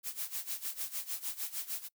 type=noise with tremolo; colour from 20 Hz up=blue; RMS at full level=-36 dBFS; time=0.03-1.89 s; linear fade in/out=50 ms; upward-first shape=sine; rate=6.6 Hz; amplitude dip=85%; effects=noise-tail reverb RT60 0.1 s tail -25 dB re dry